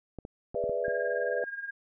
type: clicks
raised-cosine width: 2 ms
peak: -26 dBFS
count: 6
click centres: 0.187 / 0.251 / 0.545 / 0.64 / 0.695 / 0.882 s
type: chord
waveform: sine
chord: E dominant seventh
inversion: first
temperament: equal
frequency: 415.3 / 493.9 / 587.3 / 659.3 Hz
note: G#4 / B4 / D5 / E5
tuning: 0 / 0 / 0 / 0 cents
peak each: -36 / -31 / -33 / -35 dBFS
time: 0.55-1.44 s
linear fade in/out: 2 ms
type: tone with tremolo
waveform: sine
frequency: 1622 Hz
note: G#6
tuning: 41 cents flat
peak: -32 dBFS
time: 0.84-1.71 s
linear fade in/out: 10 ms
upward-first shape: sine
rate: 19 Hz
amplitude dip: 70%
effects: none